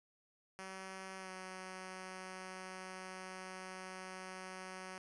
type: tone with pitch glide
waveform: 5% pulse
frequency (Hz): 190 to 186.63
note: F#3 to F#3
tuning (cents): +46 to +15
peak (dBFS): -35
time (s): 0.59-4.98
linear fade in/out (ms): 0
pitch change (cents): -31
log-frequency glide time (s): 1.19-1.3
effects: resampled to 24000 Hz + 12-bit